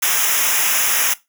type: noise with comb filter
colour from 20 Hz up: white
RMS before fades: -17 dBFS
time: 0.02-1.14 s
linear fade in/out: 10 ms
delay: 0.23 ms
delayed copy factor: -0.95
effects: noise-tail reverb RT60 0.2 s tail -18 dB re dry